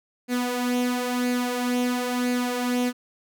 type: tone with flanger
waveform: sawtooth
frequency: 246.9 Hz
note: B3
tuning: in tune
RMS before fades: -25 dBFS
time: 0.28-2.93 s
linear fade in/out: 50 ms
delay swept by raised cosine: 0.44 to 3.74 ms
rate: 0.99 Hz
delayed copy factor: +0.55
effects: none